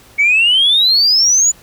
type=exponential sweep; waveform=sine; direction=up; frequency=2217 to 7040 Hz; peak=-7 dBFS; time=0.18-1.52 s; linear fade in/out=20 ms; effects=tanh soft clip ceiling -4 dBFS + pink hiss -44 dBFS RMS until 1.62 s